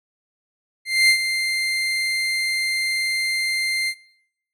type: tone with ADSR envelope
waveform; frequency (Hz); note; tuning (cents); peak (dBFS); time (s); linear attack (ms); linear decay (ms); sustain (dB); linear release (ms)
30% pulse; 2093; C7; 0; -8; 0.85-3.95; 240; 83; -9; 66
effects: noise-tail reverb RT60 0.8 s tail -23 dB re dry + low-pass 11000 Hz 12 dB/octave